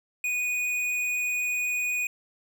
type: tone with tanh clipping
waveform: sine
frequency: 2473 Hz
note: D#7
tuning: 11 cents flat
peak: -27 dBFS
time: 0.24-2.07 s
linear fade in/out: 2 ms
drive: 13 dB
effects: none